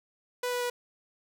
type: tone with pitch steps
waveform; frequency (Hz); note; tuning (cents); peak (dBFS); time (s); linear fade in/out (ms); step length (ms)
sawtooth; 493.9 / 490.8 / 487.7; B4 / B4 / B4; 0 / -11 / -22; -25; 0.43-0.7; 5; 90
effects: none